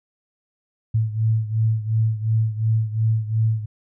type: beating tone pair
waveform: sine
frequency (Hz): 110 / 112.8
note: A2 / A2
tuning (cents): 0 / +44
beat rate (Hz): 2.8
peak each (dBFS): -19 / -23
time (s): 0.94-3.66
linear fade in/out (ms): 10
effects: none